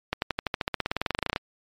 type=accelerating click train; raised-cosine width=0.3 ms; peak=-9 dBFS; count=23; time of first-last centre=0.13-1.361 s; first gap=91 ms; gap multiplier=0.95; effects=MP3 96 kbps